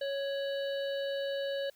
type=harmonic tone with a mistuned harmonic; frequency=554.4 Hz; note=C#5; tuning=in tune; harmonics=1 / 3 / 5 / 7 / 8; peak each=-32 / -43 / -45 / -47 / -51 dBFS; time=0.01-1.7 s; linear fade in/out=5 ms; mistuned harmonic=5; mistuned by=+120 cents; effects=white hiss -66 dBFS RMS until 1.75 s